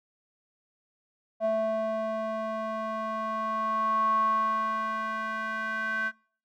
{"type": "tone with band-pass filter sweep", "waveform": "square", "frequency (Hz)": 220, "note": "A3", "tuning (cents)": 0, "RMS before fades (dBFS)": -29, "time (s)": [1.4, 6.12], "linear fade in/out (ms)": 50, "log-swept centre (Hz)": [710, 1500], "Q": 9, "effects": ["noise-tail reverb RT60 0.5 s tail -25 dB re dry"]}